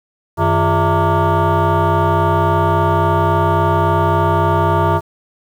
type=tone with frequency modulation; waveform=sine; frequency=409.8 Hz; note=G#4; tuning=23 cents flat; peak=-9 dBFS; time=0.37-5.01 s; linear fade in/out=50 ms; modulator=252 Hz; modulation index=3; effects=tanh soft clip ceiling -9 dBFS + 7-bit